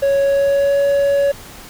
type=tone with pitch glide; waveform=triangle; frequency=554.4 to 562.1 Hz; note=C#5 to C#5; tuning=0 to +24 cents; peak=-10 dBFS; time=0.02-1.32 s; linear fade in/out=10 ms; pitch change=+24 cents; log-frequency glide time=0.23-0.78 s; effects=pink hiss -37 dBFS RMS until 1.69 s